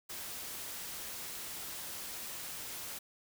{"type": "noise", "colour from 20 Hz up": "white", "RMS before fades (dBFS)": -43, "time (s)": [0.09, 2.99], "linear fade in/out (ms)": 10, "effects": []}